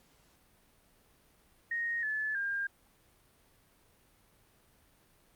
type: tone with pitch steps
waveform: sine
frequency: 1864.7 / 1729.8 / 1604.7 Hz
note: A#6 / A6 / G6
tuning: 0 / -30 / +40 cents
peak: -31 dBFS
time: 1.71-2.67 s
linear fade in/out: 5 ms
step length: 320 ms
effects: pink hiss -66 dBFS RMS until 5.35 s + Opus 48 kbps